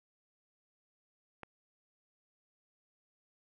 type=click; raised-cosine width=0.5 ms; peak=-29 dBFS; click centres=1.433 s; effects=none